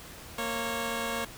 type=tone pair together; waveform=10% pulse; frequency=230.7 / 548.7 Hz; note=A#3 / C#5; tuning=-18 / -18 cents; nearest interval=octave + minor third; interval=1500 cents; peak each=-25 dBFS; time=0.38-1.25 s; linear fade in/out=5 ms; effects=pink hiss -46 dBFS RMS until 1.37 s